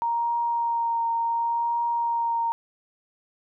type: tone with vibrato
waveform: sine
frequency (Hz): 932.3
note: A#5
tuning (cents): 0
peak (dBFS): -22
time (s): 0.02-2.52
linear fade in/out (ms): 0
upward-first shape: triangle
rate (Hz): 0.69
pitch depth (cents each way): 17
effects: none